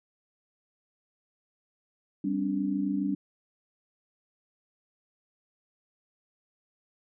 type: chord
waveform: sine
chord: G suspended fourth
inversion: none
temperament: equal with one note detuned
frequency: 196 / 261.6 / 288.5 Hz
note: G3 / C4 / D4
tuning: 0 / 0 / -31 cents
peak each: -30 / -34 / -29 dBFS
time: 2.24-3.15 s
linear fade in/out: 5 ms
effects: none